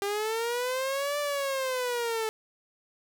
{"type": "linear two-way sweep", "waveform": "sawtooth", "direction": "up then down", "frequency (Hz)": [396.7, 587.3, 434.9], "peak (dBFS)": -24, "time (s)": [0.02, 2.29], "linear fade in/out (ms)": 0, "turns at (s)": 1.19, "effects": []}